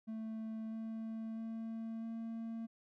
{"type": "tone with pitch steps", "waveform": "triangle", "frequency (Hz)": [221.2, 223.1, 225.1, 227], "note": ["A3", "A3", "A3", "A#3"], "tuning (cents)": [9, 24, 40, -46], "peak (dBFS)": -38, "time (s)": [0.07, 2.67], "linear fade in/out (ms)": 20, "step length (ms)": 650, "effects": []}